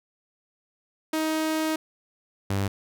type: tone pair in turn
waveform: sawtooth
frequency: 314.9 / 98.59 Hz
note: D#4 / G2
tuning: +21 / +10 cents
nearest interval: octave + minor sixth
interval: 2011 cents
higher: first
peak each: -20 dBFS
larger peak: neither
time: 1.13-1.76 / 2.5-2.68 s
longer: first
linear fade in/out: 5 ms
effects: none